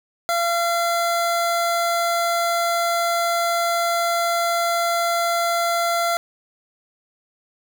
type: tone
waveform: 25% pulse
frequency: 684 Hz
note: F5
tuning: 36 cents flat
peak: -15 dBFS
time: 0.29-6.17 s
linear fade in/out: 0 ms
effects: none